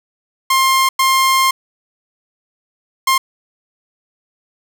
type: tone bursts at uneven times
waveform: sawtooth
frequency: 1060 Hz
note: C6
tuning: 22 cents sharp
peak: -7 dBFS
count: 3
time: 0.5-0.89 / 0.99-1.51 / 3.07-3.18 s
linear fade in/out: 5 ms
effects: none